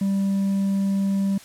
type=tone with hard clipping; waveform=sine; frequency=196 Hz; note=G3; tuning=in tune; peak=-20 dBFS; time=0.01-1.38 s; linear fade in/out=5 ms; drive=2 dB; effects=white hiss -46 dBFS RMS until 1.44 s + low-pass 11000 Hz 12 dB/octave